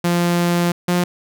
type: tone pair in turn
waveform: sawtooth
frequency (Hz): 173.5 / 176.94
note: F3 / F3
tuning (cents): -11 / +23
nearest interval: unison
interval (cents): 34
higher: second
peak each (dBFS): -11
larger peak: neither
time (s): 0.04-0.72 / 0.88-1.04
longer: first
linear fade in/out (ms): 5
effects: none